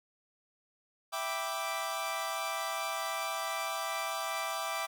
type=chord; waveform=sawtooth; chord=E minor seventh; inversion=none; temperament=equal; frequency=659.3 / 784 / 987.8 / 1174.7 Hz; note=E5 / G5 / B5 / D6; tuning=0 / 0 / 0 / 0 cents; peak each=-35 / -36 / -39 / -33 dBFS; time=1.12-4.87 s; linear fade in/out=20 ms; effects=none